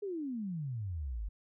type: exponential sweep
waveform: sine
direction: down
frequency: 423 to 46.84 Hz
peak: -35 dBFS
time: 0.02-1.29 s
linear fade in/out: 10 ms
effects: none